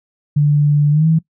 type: tone with pitch glide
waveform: sine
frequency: 146.83 to 161.05 Hz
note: D3 to E3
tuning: 0 to -40 cents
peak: -9 dBFS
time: 0.36-1.19 s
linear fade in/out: 10 ms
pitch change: +160 cents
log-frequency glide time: 0.91-1.07 s
effects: noise-tail reverb RT60 0.1 s tail -21 dB re dry